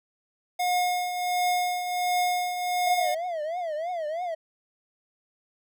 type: tone with tremolo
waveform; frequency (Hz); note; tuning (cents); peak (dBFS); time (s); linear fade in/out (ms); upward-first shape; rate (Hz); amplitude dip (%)
square; 719; F#5; -50; -22; 0.59-3.15; 10; triangle; 1.4; 60
type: tone with vibrato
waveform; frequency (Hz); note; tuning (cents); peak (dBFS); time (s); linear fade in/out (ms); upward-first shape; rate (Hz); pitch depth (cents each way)
triangle; 659.3; E5; 0; -26; 2.86-4.35; 10; triangle; 3.1; 200
effects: none